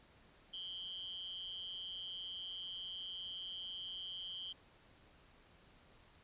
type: tone with amplitude modulation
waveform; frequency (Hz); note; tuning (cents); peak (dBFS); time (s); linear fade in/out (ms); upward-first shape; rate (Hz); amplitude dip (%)
sine; 3136; G7; 0; -39; 0.53-4.53; 10; sine; 182; 85
effects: pink hiss -65 dBFS RMS until 6.23 s + resampled to 8000 Hz